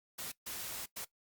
white noise bursts at uneven times, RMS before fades -42 dBFS, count 3, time 0.18-0.32 / 0.46-0.86 / 0.96-1.05 s, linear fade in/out 10 ms, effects noise-tail reverb RT60 0.1 s tail -18 dB re dry + Opus 48 kbps

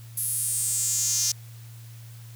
sawtooth tone with high-pass filter sweep, 349.2 Hz, F4, in tune, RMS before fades -26 dBFS, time 0.17-1.32 s, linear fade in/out 5 ms, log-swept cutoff 11000 to 5800 Hz, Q 4.6, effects added 115 Hz sine -41 dBFS peak until 2.35 s + white hiss -53 dBFS RMS until 2.35 s

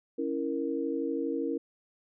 sine chord, A# diminished, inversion first, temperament equal, 277.2 / 329.6 / 466.2 Hz, C#4 / E4 / A#4, 0 / 0 / 0 cents, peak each -33 dBFS, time 0.18-1.58 s, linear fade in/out 10 ms, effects none

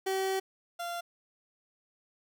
30% pulse tone pair in turn, 382.9 / 691.2 Hz, G4 / F5, -41 / -18 cents, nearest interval minor seventh, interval 1023 cents, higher second, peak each -26 / -32 dBFS, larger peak first, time 0.06-0.4 / 0.79-1.01 s, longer first, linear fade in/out 10 ms, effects none

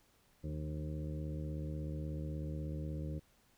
harmonic tone with a mistuned harmonic, 76.4 Hz, D#2, 31 cents flat, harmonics 1 / 2 / 3 / 4 / 5 / 6 / 7, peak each -41 / -41 / -51 / -47 / -55 / -55 / -52 dBFS, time 0.43-3.2 s, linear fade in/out 20 ms, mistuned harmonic 3, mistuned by -47 cents, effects pink hiss -70 dBFS RMS until 3.57 s

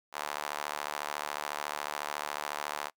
sawtooth tone with high-pass filter, 74 Hz, D2, 14 cents sharp, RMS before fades -37 dBFS, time 0.12-2.91 s, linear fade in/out 50 ms, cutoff 880 Hz, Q 1.6, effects noise-tail reverb RT60 0.1 s tail -25 dB re dry

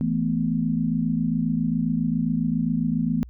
sine chord, E suspended fourth, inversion none, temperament just, 164.81 / 219.8 / 247.2 Hz, E3 / A3 / B3, 0 / -2 / +2 cents, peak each -25 dBFS, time 0.01-3.23 s, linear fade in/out 0 ms, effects added 60 Hz sine -40 dBFS peak until 3.29 s

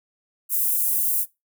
pink high-pass noise, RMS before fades -22 dBFS, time 0.49-1.26 s, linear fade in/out 50 ms, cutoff 11000 Hz, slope 24 dB/octave, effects noise-tail reverb RT60 0.2 s tail -20 dB re dry

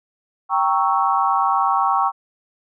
sine chord, G diminished seventh, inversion none, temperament equal, 784 / 932.3 / 1108.7 / 1318.5 Hz, G5 / Bb5 / Db6 / Fb6, 0 / 0 / 0 / 0 cents, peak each -20 / -22 / -19 / -24 dBFS, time 0.49-2.12 s, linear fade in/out 50 ms, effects none

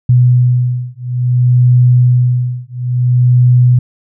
sine beating tone pair, 123.7 / 124.28 Hz, B2 / B2, +3 / +11 cents, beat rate 0.58 Hz, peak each -10 dBFS, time 0.09-3.79 s, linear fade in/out 5 ms, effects none

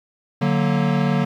square chord, D augmented, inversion none, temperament equal, 146.83 / 185 / 233.1 Hz, D3 / F#3 / A#3, 0 / 0 / 0 cents, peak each -21 / -22 / -23 dBFS, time 0.41-1.25 s, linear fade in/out 10 ms, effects low-pass 3000 Hz 12 dB/octave + 9-bit

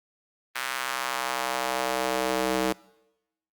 square tone with high-pass filter sweep, 64 Hz, C2, 38 cents flat, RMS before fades -28 dBFS, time 0.55-2.73 s, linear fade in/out 10 ms, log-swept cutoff 1500 to 340 Hz, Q 1.3, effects noise-tail reverb RT60 0.9 s tail -23 dB re dry + Opus 32 kbps

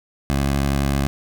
15% pulse tone with vibrato, 69.3 Hz, C#2, in tune, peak -12 dBFS, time 0.3-1.07 s, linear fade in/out 0 ms, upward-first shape square, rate 12 Hz, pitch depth 20 cents each way, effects 7-bit

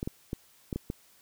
clicks, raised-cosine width 3 ms, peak -19 dBFS, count 6, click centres 0.029 / 0.075 / 0.331 / 0.728 / 0.76 / 0.901 s, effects white hiss -61 dBFS RMS until 1.21 s

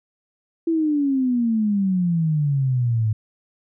sine exponential sweep, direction down, 335.4 to 106.3 Hz, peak -17 dBFS, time 0.67-3.13 s, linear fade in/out 5 ms, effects none

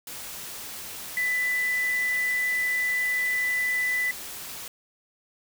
sine tone in noise, 1992 Hz, B6, 14 cents sharp, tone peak -23 dBFS, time 1.17-4.11 s, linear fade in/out 2 ms, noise white, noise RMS -38 dBFS, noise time 0.07-4.68 s, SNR +12 dB, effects none

